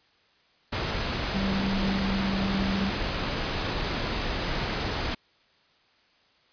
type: tone in noise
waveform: sine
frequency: 194.4 Hz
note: G3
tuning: 14 cents flat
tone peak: -26 dBFS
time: 1.34-2.9 s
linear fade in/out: 10 ms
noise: pink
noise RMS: -29 dBFS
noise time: 0.72-5.15 s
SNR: 0 dB
effects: white hiss -63 dBFS RMS until 6.52 s + resampled to 11025 Hz